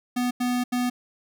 square tone bursts at uneven times, 246.9 Hz, B3, in tune, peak -23 dBFS, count 3, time 0.16-0.31 / 0.4-0.64 / 0.72-0.9 s, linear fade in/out 10 ms, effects none

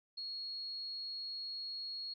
sine tone, 4312 Hz, C#8, 49 cents flat, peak -40 dBFS, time 0.17-2.14 s, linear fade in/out 10 ms, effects none

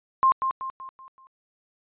sine tone with echo, 1057 Hz, C6, 17 cents sharp, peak -15 dBFS, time 0.23-0.32 s, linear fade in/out 0 ms, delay 190 ms, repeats 5, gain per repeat -7 dB, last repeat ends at 1.27 s, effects resampled to 8000 Hz

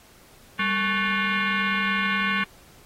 sine tone with frequency modulation, 196 Hz, G3, in tune, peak -21 dBFS, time 0.59-2.44 s, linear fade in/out 5 ms, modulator 651 Hz, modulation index 3.7, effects pink hiss -53 dBFS RMS until 2.85 s + AAC 48 kbps

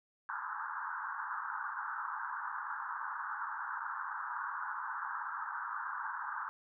white band-pass noise, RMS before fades -40 dBFS, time 0.29-6.49 s, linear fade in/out 0 ms, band 860 to 1600 Hz, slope 96 dB/octave, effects none

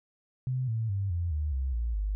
sine tone with pitch steps, 128.3 / 112.34 / 98.36 / 86.13 / 75.41 / 66.03 / 57.82 / 50.62 Hz, C3 / A2 / G2 / F2 / D2 / C2 / A#1 / G#1, -34 / +36 / +6 / -23 / +46 / +16 / -13 / -44 cents, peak -27 dBFS, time 0.47-2.15 s, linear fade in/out 0 ms, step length 210 ms, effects none

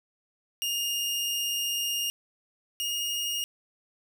sawtooth tone pair in turn, 2834 / 2852 Hz, F7 / F7, +25 / +36 cents, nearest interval unison, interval 11 cents, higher second, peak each -24 / -25 dBFS, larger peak first, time 0.62-2.1 / 2.8-3.44 s, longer first, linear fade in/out 0 ms, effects none

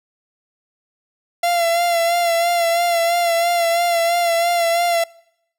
45% pulse tone with vibrato, 684 Hz, F5, 36 cents flat, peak -15 dBFS, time 1.43-5.04 s, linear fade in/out 5 ms, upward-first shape sine, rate 3 Hz, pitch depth 35 cents each way, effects noise-tail reverb RT60 0.8 s tail -25 dB re dry

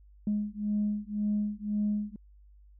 sine beating tone pair, 207.7 / 209.6 Hz, G#3 / G#3, 0 / +16 cents, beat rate 1.9 Hz, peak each -30 dBFS, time 0.27-2.16 s, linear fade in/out 2 ms, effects tanh soft clip ceiling -21 dBFS + added 50 Hz sine -53 dBFS peak until 2.79 s

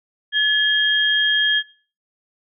sine tone pair together, 1712 / 3232 Hz, A6 / G#7, -48 / -48 cents, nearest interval major seventh, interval 1100 cents, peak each -17 dBFS, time 0.32-1.63 s, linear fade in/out 50 ms, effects noise-tail reverb RT60 0.4 s tail -20 dB re dry

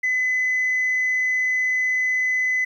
sine tone, 2016 Hz, B6, 35 cents sharp, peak -17 dBFS, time 0.03-2.65 s, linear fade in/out 10 ms, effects tanh soft clip ceiling -16 dBFS + 9-bit

